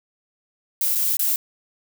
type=noise with dropouts; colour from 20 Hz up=violet; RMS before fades=-21 dBFS; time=0.81-1.36 s; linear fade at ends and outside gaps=1 ms; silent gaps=0.951-0.955 / 1.169-1.193 s; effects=none

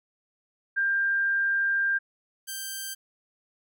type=tone pair in turn; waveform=sine / 5% pulse; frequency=1593 / 1570.2 Hz; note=G6 / G6; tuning=+27 / +2 cents; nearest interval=unison; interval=25 cents; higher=first; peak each=-22 / -22 dBFS; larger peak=neither; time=0.76-1.99 / 2.47-2.95 s; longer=first; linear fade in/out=20 ms; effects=none

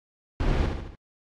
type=noise with echo; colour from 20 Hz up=brown; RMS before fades=-23 dBFS; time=0.4-0.66 s; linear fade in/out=2 ms; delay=73 ms; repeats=4; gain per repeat=-5 dB; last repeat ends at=0.952 s; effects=low-pass 4000 Hz 12 dB/octave + AAC 64 kbps

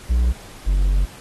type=tone pair in turn; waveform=triangle; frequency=60 / 46.99 Hz; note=B1 / F#1; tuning=-49 / +28 cents; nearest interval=major third; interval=423 cents; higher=first; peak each=-12 dBFS; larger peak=neither; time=0.09-0.33 / 0.66-1.06 s; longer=second; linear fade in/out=20 ms; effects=pink hiss -42 dBFS RMS until 1.2 s + AAC 32 kbps

